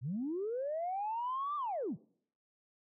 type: linear two-way sweep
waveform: sine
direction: up then down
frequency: 109.1 to 1199 to 109.1 Hz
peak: -33 dBFS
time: 0.01-1.97 s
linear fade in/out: 50 ms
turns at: 1.56 s
effects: noise-tail reverb RT60 0.6 s tail -23 dB re dry + tanh soft clip ceiling -29 dBFS